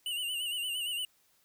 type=tone with vibrato; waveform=square; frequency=2893 Hz; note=F#7; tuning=40 cents flat; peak=-33 dBFS; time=0.06-1.05 s; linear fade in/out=2 ms; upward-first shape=sine; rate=8.7 Hz; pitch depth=77 cents each way; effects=white hiss -69 dBFS RMS until 1.44 s